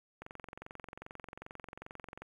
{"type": "click train", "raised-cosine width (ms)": 0.5, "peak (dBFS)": -30, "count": 46, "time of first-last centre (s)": [0.22, 2.22], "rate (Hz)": 22.5, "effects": ["10-bit"]}